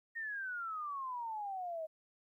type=exponential sweep; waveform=sine; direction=down; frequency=1864.7 to 622.3 Hz; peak=-38 dBFS; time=0.15-1.87 s; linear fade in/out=20 ms; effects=13-bit